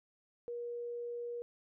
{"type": "tone", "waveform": "sine", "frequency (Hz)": 477.1, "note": "A#4", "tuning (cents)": 40, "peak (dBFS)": -38, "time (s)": [0.48, 1.42], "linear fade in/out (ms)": 0, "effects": []}